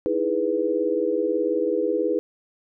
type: chord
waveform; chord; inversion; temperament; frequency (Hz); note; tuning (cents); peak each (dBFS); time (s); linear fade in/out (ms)
sine; E major seventh; third; equal; 311.1 / 329.6 / 415.3 / 493.9; D#4 / E4 / G#4 / B4; 0 / 0 / 0 / 0; -29 / -27 / -25 / -24; 0.06-2.19; 0
effects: none